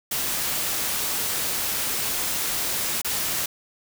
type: noise with dropouts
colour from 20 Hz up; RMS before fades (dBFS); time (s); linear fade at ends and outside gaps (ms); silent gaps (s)
white; -26; 0.11-3.46; 5; 3.017-3.046
effects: none